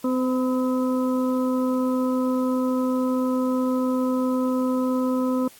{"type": "harmonic tone with a mistuned harmonic", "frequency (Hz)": 256.1, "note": "C4", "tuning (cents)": -37, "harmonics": [1, 2, 4, 5], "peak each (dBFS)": [-21, -27, -33, -35], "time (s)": [0.04, 5.48], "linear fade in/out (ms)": 5, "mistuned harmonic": 4, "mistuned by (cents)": -26, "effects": ["white hiss -50 dBFS RMS until 5.59 s", "AAC 64 kbps"]}